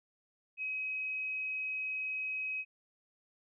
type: tone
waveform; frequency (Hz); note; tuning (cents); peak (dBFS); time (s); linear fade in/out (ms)
sine; 2539; D#7; +34; -34; 0.57-2.65; 50
effects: none